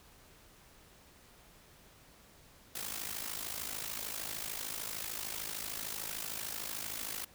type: noise with amplitude modulation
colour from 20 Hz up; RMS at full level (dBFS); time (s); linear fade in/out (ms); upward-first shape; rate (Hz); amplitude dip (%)
white; -37; 2.75-7.25; 5; sine; 53.3; 75
effects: pink hiss -60 dBFS RMS until 7.34 s